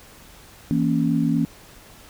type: chord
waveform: sine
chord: A# diminished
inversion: second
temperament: equal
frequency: 164.81 / 233.1 / 277.2 Hz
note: E3 / A#3 / C#4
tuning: 0 / 0 / 0 cents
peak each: -22 dBFS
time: 0.71-1.45 s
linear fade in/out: 0 ms
effects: pink hiss -47 dBFS RMS until 2.09 s